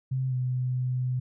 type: tone with pitch glide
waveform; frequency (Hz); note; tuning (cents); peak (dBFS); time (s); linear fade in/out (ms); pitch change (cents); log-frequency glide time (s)
sine; 130.81 to 126.72; C3 to B2; 0 to +45; -25; 0.11-1.2; 10; -55; 0.29-0.34
effects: none